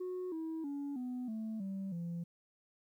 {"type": "tone with pitch steps", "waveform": "sine", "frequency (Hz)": [365.7, 322.1, 283.6, 249.8, 220, 193.72, 170.61], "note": ["F#4", "E4", "C#4", "B3", "A3", "G3", "F3"], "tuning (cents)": [-20, -40, 40, 20, 0, -20, -40], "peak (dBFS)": -35, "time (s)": [0, 2.24], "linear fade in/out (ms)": 10, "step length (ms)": 320, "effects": ["tanh soft clip ceiling -36 dBFS", "12-bit"]}